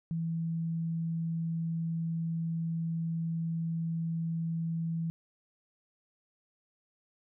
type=tone; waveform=sine; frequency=164.81 Hz; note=E3; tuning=in tune; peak=-30 dBFS; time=0.11-5.1 s; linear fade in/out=0 ms; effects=none